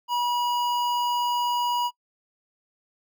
square tone with notch filter, 968 Hz, B5, 35 cents flat, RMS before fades -25 dBFS, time 0.08-1.91 s, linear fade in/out 50 ms, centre 9300 Hz, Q 0.78, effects noise-tail reverb RT60 0.1 s tail -24 dB re dry

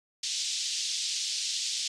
white band-pass noise, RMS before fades -32 dBFS, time 0.23-1.88 s, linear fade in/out 5 ms, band 3200 to 6400 Hz, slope 24 dB/octave, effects resampled to 22050 Hz

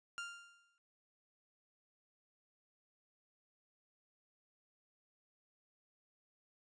30% pulse tone with exponential decay, 1396 Hz, F6, 1 cent flat, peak -37 dBFS, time 0.18-0.78 s, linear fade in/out 0 ms, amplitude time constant 130 ms, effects resampled to 22050 Hz

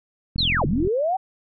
click train, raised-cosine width 5 ms, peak -16 dBFS, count 23, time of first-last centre 0.36-0.873 s, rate 42.9 Hz
sine linear two-way sweep, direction down then up, 4455 to 118.5 to 782 Hz, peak -19 dBFS, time 0.38-1.17 s, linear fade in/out 10 ms, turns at 0.66 s
effects none

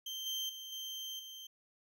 35% pulse tone with level steps, 3136 Hz, G7, in tune, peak -38 / -34 / -43 / -39 / -45 dBFS, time 0.06-1.47 s, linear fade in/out 5 ms, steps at 0.26 / 0.49 / 0.72 / 1.19 s, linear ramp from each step 5 ms, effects none

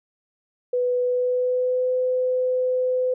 sine tone with pitch glide, 494.9 to 507.1 Hz, B4 to B4, +4 to +46 cents, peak -19 dBFS, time 0.73-3.14 s, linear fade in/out 5 ms, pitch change +42 cents, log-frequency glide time 1.01-1.93 s, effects none

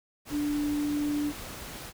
sine tone in noise, 293.7 Hz, D4, in tune, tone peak -26 dBFS, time 0.3-1.33 s, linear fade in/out 50 ms, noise pink, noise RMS -41 dBFS, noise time 0.25-1.93 s, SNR +12 dB, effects none

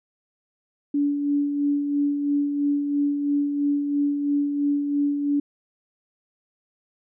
sine tone with tremolo, 287.3 Hz, D4, 38 cents flat, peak -18 dBFS, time 0.94-5.4 s, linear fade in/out 5 ms, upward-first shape sine, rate 3 Hz, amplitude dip 45%, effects none

